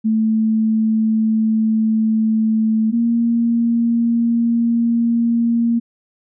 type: tone pair in turn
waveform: sine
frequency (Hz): 220 / 233.2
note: A3 / A#3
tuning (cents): 0 / +1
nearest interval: minor second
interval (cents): 101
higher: second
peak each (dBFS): -13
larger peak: neither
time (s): 0.04-2.92 / 2.92-5.8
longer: neither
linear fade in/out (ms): 20
effects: none